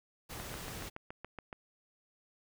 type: noise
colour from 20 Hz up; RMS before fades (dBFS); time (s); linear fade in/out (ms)
pink; -44; 0.29-0.9; 20
type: click train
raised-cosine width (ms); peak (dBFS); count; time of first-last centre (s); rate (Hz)
0.5; -28; 9; 0.4-1.528; 7.09
effects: none